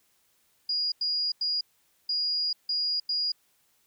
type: tone bursts at uneven times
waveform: sine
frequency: 4869 Hz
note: D#8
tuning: 38 cents flat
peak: -25 dBFS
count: 6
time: 0.69-0.92 / 1.01-1.32 / 1.41-1.61 / 2.09-2.53 / 2.69-3 / 3.09-3.32 s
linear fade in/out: 5 ms
effects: white hiss -68 dBFS RMS until 3.86 s